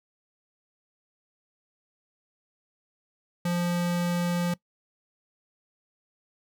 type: tone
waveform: square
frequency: 174.61 Hz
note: F3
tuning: in tune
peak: -25 dBFS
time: 3.45-4.54 s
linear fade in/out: 5 ms
effects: noise-tail reverb RT60 0.1 s tail -21 dB re dry